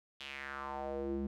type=tone with band-pass filter sweep; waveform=square; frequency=68.9 Hz; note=C#2; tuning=10 cents flat; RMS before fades=-40 dBFS; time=0.2-1.27 s; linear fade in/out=5 ms; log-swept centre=3300 to 240 Hz; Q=3.5; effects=none